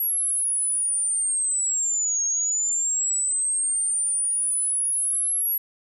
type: linear two-way sweep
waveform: sine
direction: down then up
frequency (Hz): 11460 to 6500 to 11460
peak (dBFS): -21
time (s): 0-5.58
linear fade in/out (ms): 5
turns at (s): 2.24
effects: none